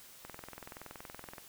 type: click train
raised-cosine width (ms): 0.5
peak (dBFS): -30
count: 25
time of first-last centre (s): 0.25-1.382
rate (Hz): 21.2
effects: white hiss -55 dBFS RMS until 1.48 s